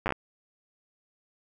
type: slowing click train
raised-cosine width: 0.5 ms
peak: -13 dBFS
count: 6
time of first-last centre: 0.06-0.123 s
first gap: 9 ms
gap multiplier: 1.17
effects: 9-bit